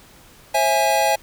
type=chord; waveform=square; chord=C augmented; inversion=none; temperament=equal with one note detuned; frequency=537 / 659.3 / 830.6 Hz; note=C5 / E5 / G#5; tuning=+45 / 0 / 0 cents; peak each=-24 / -21 / -19 dBFS; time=0.54-1.16 s; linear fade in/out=10 ms; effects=pink hiss -48 dBFS RMS until 1.22 s